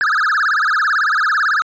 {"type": "tone with vibrato", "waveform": "triangle", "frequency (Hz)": 1463, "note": "F#6", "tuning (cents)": -20, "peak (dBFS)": -11, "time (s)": [0.01, 1.62], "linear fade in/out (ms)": 0, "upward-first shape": "sine", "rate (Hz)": 18, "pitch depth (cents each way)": 300, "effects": ["resampled to 16000 Hz"]}